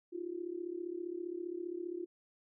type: tone with amplitude modulation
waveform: sine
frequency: 349.2 Hz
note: F4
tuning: in tune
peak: -34 dBFS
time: 0.12-2.06 s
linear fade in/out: 20 ms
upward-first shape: sine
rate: 35.1 Hz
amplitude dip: 85%
effects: none